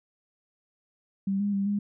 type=tone with pitch steps; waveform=sine; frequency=195.4 / 203.5 / 197.6 / 204 Hz; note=G3 / G#3 / G3 / G#3; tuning=-5 / -35 / +14 / -31 cents; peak=-24 dBFS; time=1.27-1.79 s; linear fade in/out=5 ms; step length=130 ms; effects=none